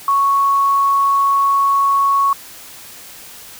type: tone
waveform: sine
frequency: 1108.7 Hz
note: C#6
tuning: in tune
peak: -11 dBFS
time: 0.08-2.33 s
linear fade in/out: 2 ms
effects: white hiss -37 dBFS RMS until 3.59 s